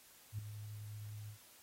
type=tone with ADSR envelope; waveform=sine; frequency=105.4 Hz; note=G#2; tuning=26 cents sharp; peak=-36 dBFS; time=0.32-1.38 s; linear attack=66 ms; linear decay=3 ms; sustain=-9 dB; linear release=92 ms; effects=white hiss -62 dBFS RMS until 1.62 s + AAC 48 kbps